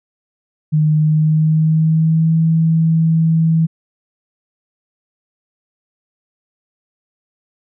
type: tone with pitch glide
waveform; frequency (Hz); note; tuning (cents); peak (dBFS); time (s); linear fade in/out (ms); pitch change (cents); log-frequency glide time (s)
sine; 153.6 to 162.17; D#3 to E3; -22 to -28; -10; 0.72-3.67; 20; +94; 0.96-2.36
effects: none